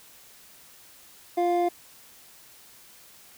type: tone pair together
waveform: triangle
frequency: 348.2 / 702.1 Hz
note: F4 / F5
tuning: -5 / +9 cents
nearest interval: octave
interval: 1214 cents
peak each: -22 dBFS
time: 1.37-1.69 s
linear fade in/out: 10 ms
effects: white hiss -52 dBFS RMS until 3.37 s